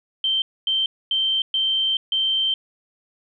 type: tone bursts at uneven times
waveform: sine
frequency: 3125 Hz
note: G7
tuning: 6 cents flat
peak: -18 dBFS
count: 5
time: 0.24-0.42 / 0.67-0.86 / 1.11-1.42 / 1.54-1.97 / 2.12-2.54 s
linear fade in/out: 2 ms
effects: none